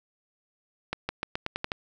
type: accelerating click train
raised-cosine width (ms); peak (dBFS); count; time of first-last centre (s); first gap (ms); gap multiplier
0.3; -13; 8; 0.93-1.718; 160; 0.88
effects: none